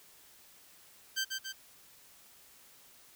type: tone with echo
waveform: 15% pulse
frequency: 1560 Hz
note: G6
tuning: 9 cents flat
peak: -24 dBFS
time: 1.16-1.25 s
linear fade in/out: 20 ms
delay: 140 ms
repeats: 2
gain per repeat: -4 dB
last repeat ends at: 1.53 s
effects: white hiss -59 dBFS RMS until 3.15 s